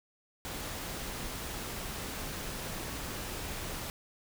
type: noise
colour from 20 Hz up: pink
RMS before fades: -39 dBFS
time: 0.45-3.9 s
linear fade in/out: 0 ms
effects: none